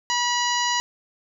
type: harmonic tone with a mistuned harmonic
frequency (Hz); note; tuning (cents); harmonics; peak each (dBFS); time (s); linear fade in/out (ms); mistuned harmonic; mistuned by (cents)
970; B5; -31; 1 / 2 / 3 / 4 / 5 / 6 / 7; -24 / -27 / -29 / -30 / -31 / -32 / -32; 0.1-0.8; 0; 4; +47
effects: 9-bit